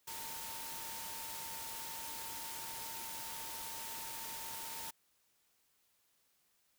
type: tone in noise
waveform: sine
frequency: 908 Hz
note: A#5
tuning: 46 cents flat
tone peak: -50 dBFS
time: 0.07-4.91 s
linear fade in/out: 10 ms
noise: white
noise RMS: -45 dBFS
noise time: 0.07-4.91 s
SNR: -8 dB
effects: white hiss -75 dBFS RMS until 6.78 s